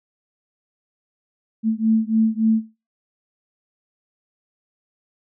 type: beating tone pair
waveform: sine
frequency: 220 / 223.5 Hz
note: A3 / A3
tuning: 0 / +27 cents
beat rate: 3.5 Hz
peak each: -19 dBFS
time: 1.63-2.63 s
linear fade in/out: 50 ms
effects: noise-tail reverb RT60 0.3 s tail -19 dB re dry